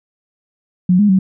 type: tone with pitch steps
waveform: sine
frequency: 181 / 207 / 189.3 Hz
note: F#3 / G#3 / F#3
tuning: -38 / -5 / +40 cents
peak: -8 dBFS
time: 0.89-1.19 s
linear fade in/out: 5 ms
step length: 100 ms
effects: none